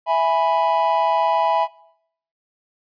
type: chord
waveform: triangle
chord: E major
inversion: none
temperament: equal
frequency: 659.3 / 830.6 / 987.8 Hz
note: E5 / G#5 / B5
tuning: 0 / 0 / 0 cents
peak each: -18 dBFS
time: 0.06-1.68 s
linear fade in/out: 50 ms
effects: noise-tail reverb RT60 0.7 s tail -21 dB re dry + resampled to 11025 Hz